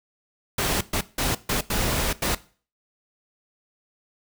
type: noise bursts at uneven times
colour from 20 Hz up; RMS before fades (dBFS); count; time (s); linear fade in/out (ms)
pink; -24; 6; 0.58-0.81 / 0.93-1.01 / 1.18-1.35 / 1.49-1.61 / 1.7-2.13 / 2.22-2.35; 5
effects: noise-tail reverb RT60 0.4 s tail -18 dB re dry